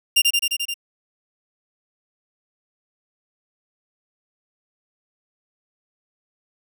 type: tone with echo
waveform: sawtooth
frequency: 2794 Hz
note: F7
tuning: in tune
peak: -9 dBFS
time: 0.16-0.22 s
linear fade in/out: 10 ms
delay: 87 ms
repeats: 6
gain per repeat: -2 dB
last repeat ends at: 0.742 s
effects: none